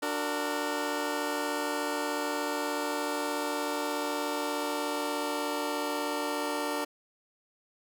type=chord; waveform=15% pulse; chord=D augmented; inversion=none; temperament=just; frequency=293.7 / 367.1 / 458.9 Hz; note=D4 / F#4 / A#4; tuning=0 / -14 / -27 cents; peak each=-26 / -32 / -28 dBFS; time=0.02-6.85 s; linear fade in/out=10 ms; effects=none